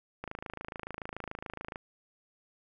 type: click train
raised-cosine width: 0.5 ms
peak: -23 dBFS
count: 42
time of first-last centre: 0.24-1.759 s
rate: 27 Hz
effects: none